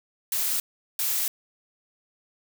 blue noise bursts at uneven times, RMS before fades -26 dBFS, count 2, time 0.32-0.6 / 0.99-1.28 s, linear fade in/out 2 ms, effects none

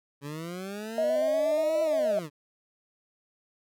20% pulse linear two-way sweep, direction up then down, 138.59 to 333.6 to 138.59 Hz, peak -30 dBFS, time 0.21-2.3 s, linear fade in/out 50 ms, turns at 1.82 s
sine tone with vibrato, 624 Hz, D#5, 5 cents sharp, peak -23 dBFS, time 0.98-2.19 s, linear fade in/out 2 ms, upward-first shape square, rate 8.4 Hz, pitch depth 40 cents each way
effects none

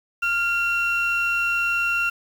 sine tone pair together, 1396.9 / 2735 Hz, F6 / F7, 0 / -37 cents, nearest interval octave, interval 1163 cents, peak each -21 dBFS, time 0.22-2.1 s, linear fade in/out 10 ms, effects tanh soft clip ceiling -15 dBFS + 7-bit

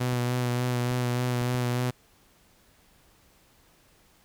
sawtooth tone with vibrato, 123.47 Hz, B2, in tune, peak -21 dBFS, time 0-1.91 s, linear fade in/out 10 ms, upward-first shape sine, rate 3.4 Hz, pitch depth 24 cents each way
clicks, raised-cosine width 5 ms, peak -31 dBFS, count 4, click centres 0.131 / 0.914 / 1.416 / 1.549 s
effects pink hiss -61 dBFS RMS until 4.24 s

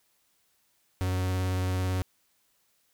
45% pulse tone with vibrato, 92.5 Hz, F#2, in tune, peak -26 dBFS, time 1.01-2.02 s, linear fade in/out 0 ms, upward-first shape sine, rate 18 Hz, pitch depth 19 cents each way, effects white hiss -70 dBFS RMS until 2.93 s

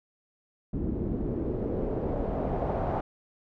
pink noise with low-pass filter sweep, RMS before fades -30 dBFS, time 0.73-3.01 s, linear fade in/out 5 ms, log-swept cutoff 280 to 810 Hz, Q 2, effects none

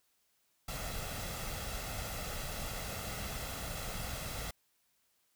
pink noise with comb filter, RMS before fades -40 dBFS, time 0.68-4.51 s, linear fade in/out 5 ms, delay 1.5 ms, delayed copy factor +0.55, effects white hiss -75 dBFS RMS until 5.35 s

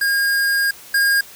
square tone pair in turn, 1622 / 1622 Hz, G#6 / G#6, -41 / -41 cents, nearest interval unison, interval 0 cents, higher neither, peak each -16 / -14 dBFS, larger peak second, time 0.01-0.71 / 0.94-1.21 s, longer first, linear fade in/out 5 ms, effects white hiss -41 dBFS RMS until 1.35 s

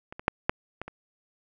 clicks, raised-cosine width 0.5 ms, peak -25 / -23 / -6 / -6 / -19 / -24 dBFS, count 6, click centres 0.125 / 0.195 / 0.281 / 0.495 / 0.816 / 0.88 s, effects none

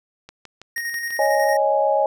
click train, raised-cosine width 0.2 ms, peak -22 dBFS, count 6, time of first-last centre 0.29-1.106 s, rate 6.13 Hz
square tone with tremolo, 1864.7 Hz, A#6, in tune, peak -24 dBFS, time 0.76-1.57 s, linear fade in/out 5 ms, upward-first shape square, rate 11 Hz, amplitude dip 35%
sine chord, C# suspended second, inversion none, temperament equal, 554.4 / 622.3 / 830.6 Hz, C#5 / D#5 / G#5, 0 / 0 / 0 cents, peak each -20 dBFS, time 1.19-2.06 s, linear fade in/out 2 ms
effects none

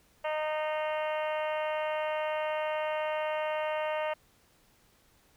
harmonic tone, 307.9 Hz, D#4, 18 cents flat, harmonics 2 / 3 / 4 / 5 / 6 / 7 / 8 / 9 / 10, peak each -31 / -36 / -41 / -45 / -43 / -44 / -49 / -44 / -50 dBFS, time 0.24-4.14 s, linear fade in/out 10 ms, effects pink hiss -65 dBFS RMS until 5.36 s

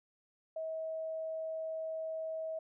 sine tone, 641 Hz, E5, 49 cents flat, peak -36 dBFS, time 0.56-2.59 s, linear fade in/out 5 ms, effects none

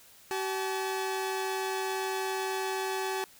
sawtooth tone pair together, 381.8 / 861 Hz, G4 / A5, -46 / -38 cents, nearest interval octave + major second, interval 1408 cents, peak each -28 / -31 dBFS, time 0.31-3.24 s, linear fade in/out 0 ms, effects white hiss -56 dBFS RMS until 3.39 s

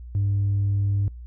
triangle tone with tanh clipping, 100 Hz, G2, 35 cents sharp, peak -20 dBFS, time 0.15-1.08 s, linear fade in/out 0 ms, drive 6 dB, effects noise-tail reverb RT60 0.2 s tail -25 dB re dry + added 60 Hz sine -36 dBFS peak until 1.26 s

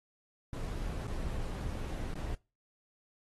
brown noise with dropouts, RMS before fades -37 dBFS, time 0.53-2.35 s, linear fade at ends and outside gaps 2 ms, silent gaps 1.069-1.077 / 2.139-2.154 s, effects noise-tail reverb RT60 0.3 s tail -24 dB re dry + AAC 32 kbps

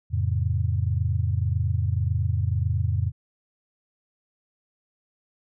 sine chord, F augmented, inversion none, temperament just, 87.31 / 109.13 / 136.42 Hz, F2 / A2 / C#3, 0 / -14 / -27 cents, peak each -24 / -25 / -29 dBFS, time 0.1-3.12 s, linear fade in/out 50 ms, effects none

